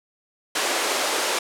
pink high-pass noise, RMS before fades -23 dBFS, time 0.55-1.39 s, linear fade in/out 5 ms, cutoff 370 Hz, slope 24 dB/octave, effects low-pass 10000 Hz 12 dB/octave

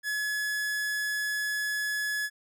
45% pulse tone, 1700 Hz, G#6, 40 cents sharp, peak -28 dBFS, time 0.03-2.3 s, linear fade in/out 50 ms, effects none

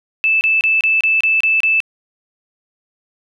sine tone bursts, 2632 Hz, E7, 3 cents flat, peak -11 dBFS, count 8, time 0.24-1.803 s, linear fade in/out 0 ms, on 170 ms, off 29 ms, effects none

